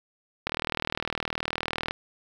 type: click train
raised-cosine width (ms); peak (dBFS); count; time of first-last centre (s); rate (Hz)
0.3; -11; 58; 0.47-1.909; 39.6
effects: 7-bit